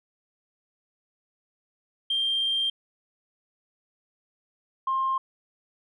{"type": "tone pair in turn", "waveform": "sine", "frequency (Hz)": [3179, 1060.9], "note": ["G7", "C6"], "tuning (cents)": [24, 24], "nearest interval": "octave + perfect fifth", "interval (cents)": 1900, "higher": "first", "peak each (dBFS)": -22, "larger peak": "neither", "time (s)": [[2.1, 2.7], [4.87, 5.18]], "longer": "first", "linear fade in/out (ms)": 5, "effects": ["tanh soft clip ceiling -18 dBFS"]}